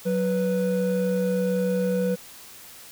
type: tone pair together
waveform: triangle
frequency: 185 / 493.4 Hz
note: F#3 / B4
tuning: 0 / -2 cents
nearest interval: octave + perfect fourth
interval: 1698 cents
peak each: -22 dBFS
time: 0.05-2.16 s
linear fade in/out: 20 ms
effects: white hiss -45 dBFS RMS until 2.91 s